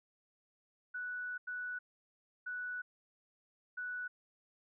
sine tone bursts at uneven times, 1479 Hz, F#6, 1 cent flat, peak -38 dBFS, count 4, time 0.94-1.38 / 1.47-1.79 / 2.46-2.82 / 3.77-4.08 s, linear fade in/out 10 ms, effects none

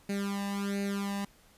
sawtooth tone with flanger, 199.8 Hz, G3, 33 cents sharp, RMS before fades -33 dBFS, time 0.09-1.25 s, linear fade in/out 5 ms, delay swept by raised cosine 0.45 to 1.1 ms, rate 1.4 Hz, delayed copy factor +0.9, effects pink hiss -61 dBFS RMS until 1.57 s + resampled to 32000 Hz

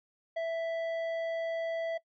sine tone with tanh clipping, 660 Hz, E5, 2 cents sharp, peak -32 dBFS, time 0.36-1.98 s, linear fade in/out 10 ms, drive 9 dB, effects noise-tail reverb RT60 0.1 s tail -21 dB re dry

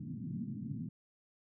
white band-pass noise, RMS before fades -41 dBFS, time 0-0.89 s, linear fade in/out 5 ms, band 110 to 250 Hz, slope 48 dB/octave, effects none

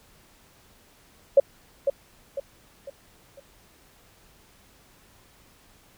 sine tone with echo, 554.4 Hz, C#5, in tune, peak -10 dBFS, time 1.37-1.4 s, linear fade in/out 5 ms, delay 500 ms, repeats 4, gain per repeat -8 dB, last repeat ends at 3.4 s, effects pink hiss -57 dBFS RMS until 5.97 s

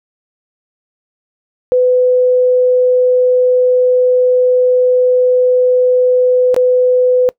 sine tone with dropouts, 502 Hz, B4, 28 cents sharp, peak -7 dBFS, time 1.72-7.29 s, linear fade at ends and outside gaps 0 ms, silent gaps 6.544-6.564 s, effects noise-tail reverb RT60 0.1 s tail -22 dB re dry

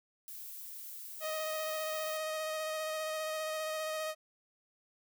violet noise, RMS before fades -46 dBFS, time 0.28-2.17 s, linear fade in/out 0 ms
sawtooth tone with vibrato, 626 Hz, D#5, 10 cents sharp, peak -31 dBFS, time 1.2-4.15 s, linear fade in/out 50 ms, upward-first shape square, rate 15 Hz, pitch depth 12 cents each way
effects none

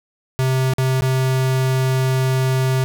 square tone with dropouts, 130.81 Hz, C3, in tune, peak -16 dBFS, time 0.39-2.84 s, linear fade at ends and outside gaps 0 ms, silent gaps 0.736-0.783 / 1.009-1.021 s, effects none

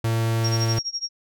45% pulse tone, 113.7 Hz, A#2, 43 cents flat, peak -20 dBFS, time 0.04-0.79 s, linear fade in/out 5 ms
sine tone with tremolo, 5588 Hz, F8, in tune, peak -23 dBFS, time 0.44-1.09 s, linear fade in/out 5 ms, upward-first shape sine, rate 12 Hz, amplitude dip 95%
effects none

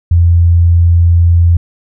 sine tone, 85.4 Hz, F2, 38 cents flat, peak -4 dBFS, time 0.11-1.57 s, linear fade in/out 5 ms, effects none

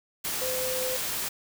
sine tone in noise, 512 Hz, C5, 38 cents flat, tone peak -30 dBFS, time 0.41-0.97 s, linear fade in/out 10 ms, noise white, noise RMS -31 dBFS, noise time 0.24-1.29 s, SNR -2 dB, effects none

